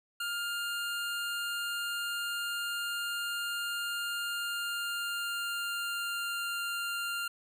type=tone with pitch glide; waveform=25% pulse; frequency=1405 to 1395.3 Hz; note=F6 to F6; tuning=+10 to -2 cents; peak=-29 dBFS; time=0.2-7.28 s; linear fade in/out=5 ms; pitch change=-12 cents; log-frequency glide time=4.28-6.44 s; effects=none